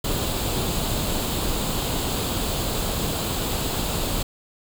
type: noise with comb filter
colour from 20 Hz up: pink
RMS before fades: -25 dBFS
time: 0.04-4.23 s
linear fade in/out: 5 ms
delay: 0.26 ms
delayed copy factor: +0.55
effects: none